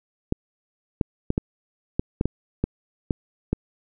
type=clicks; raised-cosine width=3 ms; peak=-8 dBFS; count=10; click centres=0.324 / 1.012 / 1.304 / 1.379 / 1.995 / 2.211 / 2.256 / 2.64 / 3.108 / 3.53 s; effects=none